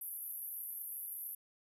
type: band-pass noise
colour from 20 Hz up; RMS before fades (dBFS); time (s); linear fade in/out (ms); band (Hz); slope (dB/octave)
white; -44; 0.01-1.35; 5; 11000 to 13000; 96
effects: none